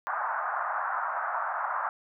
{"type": "band-pass noise", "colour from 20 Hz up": "white", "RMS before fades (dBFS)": -31, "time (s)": [0.07, 1.89], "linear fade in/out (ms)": 0, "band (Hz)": [690, 1500], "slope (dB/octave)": 48, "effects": []}